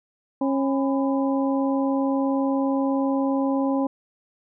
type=harmonic tone with a mistuned harmonic; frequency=272.3 Hz; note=C#4; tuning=31 cents flat; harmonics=1 / 2 / 3 / 4; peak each=-21 / -27 / -31 / -33 dBFS; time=0.41-3.87 s; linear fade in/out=5 ms; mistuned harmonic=4; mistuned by=-140 cents; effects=none